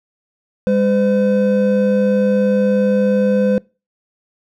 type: tone pair together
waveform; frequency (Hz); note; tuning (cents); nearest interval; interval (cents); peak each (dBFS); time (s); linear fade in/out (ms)
triangle; 202 / 509; G#3 / C5; -48 / -48; octave + major third; 1600; -13; 0.67-3.58; 0
effects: noise-tail reverb RT60 0.3 s tail -24 dB re dry